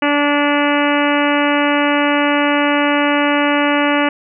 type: harmonic tone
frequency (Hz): 290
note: D4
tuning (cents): -22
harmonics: 1 / 2 / 3 / 4 / 5 / 6 / 7 / 8 / 9 / 10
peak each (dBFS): -16 / -19 / -21 / -22 / -23 / -24 / -24 / -25 / -26 / -26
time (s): 0.02-4.09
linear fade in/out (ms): 5
effects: none